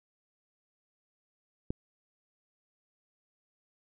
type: click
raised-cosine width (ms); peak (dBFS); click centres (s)
3; -19; 1.705
effects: none

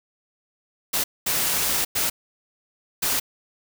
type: noise bursts at uneven times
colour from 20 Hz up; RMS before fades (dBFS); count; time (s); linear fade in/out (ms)
white; -23; 4; 0.93-1.04 / 1.26-1.85 / 1.95-2.1 / 3.02-3.2; 10
effects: none

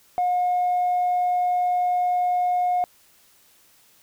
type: tone with tanh clipping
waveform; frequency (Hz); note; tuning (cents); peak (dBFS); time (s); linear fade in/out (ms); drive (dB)
triangle; 719; F#5; -50; -19; 0.18-2.84; 0; 5
effects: white hiss -57 dBFS RMS until 4.02 s

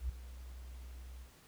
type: tone with ADSR envelope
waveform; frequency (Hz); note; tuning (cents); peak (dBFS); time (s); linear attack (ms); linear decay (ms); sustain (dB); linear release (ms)
sine; 62.2; B1; +13; -31; 0-1.31; 92; 6; -15; 110
effects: pink hiss -62 dBFS RMS until 1.47 s

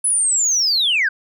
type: linear sweep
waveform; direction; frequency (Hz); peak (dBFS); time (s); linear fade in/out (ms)
sine; down; 10330 to 1479; -13; 0.04-1.09; 10
effects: tanh soft clip ceiling -11 dBFS

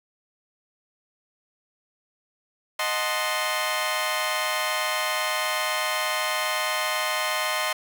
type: chord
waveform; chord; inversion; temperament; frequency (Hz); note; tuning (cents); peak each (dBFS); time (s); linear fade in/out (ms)
15% pulse; D# diminished seventh; none; equal; 622.3 / 740 / 880 / 1046.5; D#5 / F#5 / A5 / C6; 0 / 0 / 0 / 0; -22 / -26 / -27 / -21; 2.79-7.73; 5
effects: none

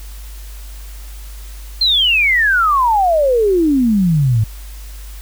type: exponential sweep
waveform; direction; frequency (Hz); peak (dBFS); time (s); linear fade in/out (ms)
sine; down; 4236 to 104.3; -10; 1.81-4.44; 5
effects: added 50 Hz sine -29 dBFS peak until 5.21 s + white hiss -41 dBFS RMS until 5.21 s

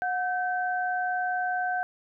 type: tone pair together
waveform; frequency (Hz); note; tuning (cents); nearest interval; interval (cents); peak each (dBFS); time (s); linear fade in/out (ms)
sine; 729 / 1544.7; F#5 / G6; -26 / -26; octave + minor second; 1300; -27 / -30; 0.02-1.83; 0
effects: none

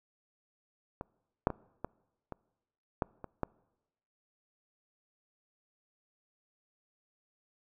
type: clicks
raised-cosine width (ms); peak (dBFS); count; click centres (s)
1; -24 / -10 / -22 / -21 / -26 / -15 / -27 / -17; 8; 1.011 / 1.471 / 1.503 / 1.846 / 2.323 / 3.022 / 3.243 / 3.433
effects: noise-tail reverb RT60 1.0 s tail -25 dB re dry

